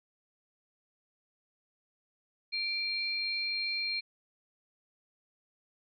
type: tone pair together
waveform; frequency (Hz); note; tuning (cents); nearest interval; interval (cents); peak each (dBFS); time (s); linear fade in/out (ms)
sine; 2355 / 4199; D7 / C8; +4 / +5; minor seventh; 1001; -34 / -33; 2.52-4.01; 20
effects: none